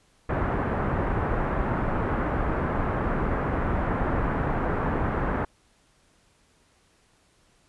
pink low-pass noise, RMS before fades -26 dBFS, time 0.29-5.45 s, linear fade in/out 5 ms, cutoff 1600 Hz, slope 24 dB/octave, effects pink hiss -63 dBFS RMS until 7.68 s + resampled to 24000 Hz

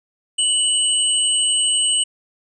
sine tone pair together, 2960 / 8372 Hz, F#7 / C9, 0 / 0 cents, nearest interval octave + tritone, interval 1800 cents, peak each -18 dBFS, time 0.38-2.04 s, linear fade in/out 10 ms, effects none

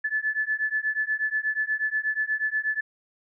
sine beating tone pair, 1730 / 1738.3 Hz, A6 / A6, -30 / -21 cents, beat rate 8.3 Hz, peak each -27 dBFS, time 0.04-2.81 s, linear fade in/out 10 ms, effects none

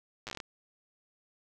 slowing click train, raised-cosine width 0.2 ms, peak -22 dBFS, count 9, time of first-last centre 0.27-0.402 s, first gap 8 ms, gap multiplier 1.2, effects none

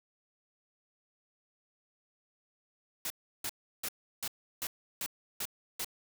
white noise bursts, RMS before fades -36 dBFS, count 8, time 3.05-5.846 s, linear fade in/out 2 ms, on 52 ms, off 340 ms, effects none

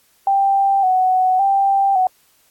sine tone with vibrato, 765 Hz, G5, 42 cents flat, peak -12 dBFS, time 0.27-2.07 s, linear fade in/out 2 ms, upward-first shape square, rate 0.89 Hz, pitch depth 49 cents each way, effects white hiss -57 dBFS RMS until 2.5 s + AAC 64 kbps

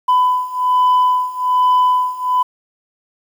sine beating tone pair, 1001 / 1002.2 Hz, B5 / B5, +23 / +25 cents, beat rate 1.2 Hz, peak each -14 / -12 dBFS, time 0.08-2.43 s, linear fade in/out 10 ms, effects tanh soft clip ceiling -8 dBFS + 7-bit

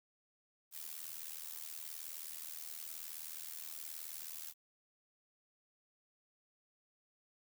blue noise with amplitude modulation, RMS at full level -43 dBFS, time 0.71-4.54 s, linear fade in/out 50 ms, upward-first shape sine, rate 79 Hz, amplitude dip 85%, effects none

